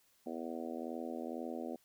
harmonic tone, 82.1 Hz, E2, 6 cents flat, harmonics 3 / 4 / 5 / 6 / 7 / 8 / 9, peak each -43 / -45 / -48 / -48 / -48 / -50 / -50 dBFS, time 0.26-1.76 s, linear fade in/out 5 ms, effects white hiss -71 dBFS RMS until 1.84 s

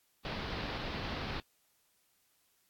pink low-pass noise, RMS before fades -39 dBFS, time 0.25-1.4 s, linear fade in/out 0 ms, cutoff 4700 Hz, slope 48 dB/octave, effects white hiss -73 dBFS RMS until 2.69 s + AAC 64 kbps

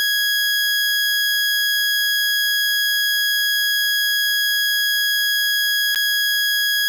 20% pulse tone with dropouts, 1661.2 Hz, G#6, in tune, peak -12 dBFS, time 0-6.88 s, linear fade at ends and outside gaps 0 ms, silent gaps 5.947-5.958 s, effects none

